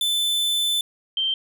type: tone pair in turn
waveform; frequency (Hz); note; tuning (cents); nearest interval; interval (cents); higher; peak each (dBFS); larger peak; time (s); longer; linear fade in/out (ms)
45% pulse / sine; 3520 / 3136; A7 / G7; 0 / 0; major second; 200; first; -20; neither; 0.01-0.81 / 1.17-1.34; first; 2
effects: none